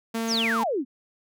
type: tone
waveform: sawtooth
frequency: 227.1 Hz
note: A#3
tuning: 45 cents flat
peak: -22 dBFS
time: 0.14-0.64 s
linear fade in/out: 10 ms
type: exponential sweep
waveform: sine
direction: down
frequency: 7040 to 234.1 Hz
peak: -23 dBFS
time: 0.27-0.85 s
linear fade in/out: 50 ms
effects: none